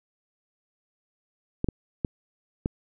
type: clicks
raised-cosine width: 3 ms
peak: -12 dBFS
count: 4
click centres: 1.644 / 1.687 / 2.048 / 2.659 s
effects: none